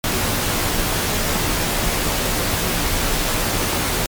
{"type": "noise with comb filter", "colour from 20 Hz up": "pink", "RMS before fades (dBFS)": -20, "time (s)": [0.04, 4.06], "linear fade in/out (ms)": 0, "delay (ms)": 15, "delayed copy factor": -0.5, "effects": ["MP3 96 kbps"]}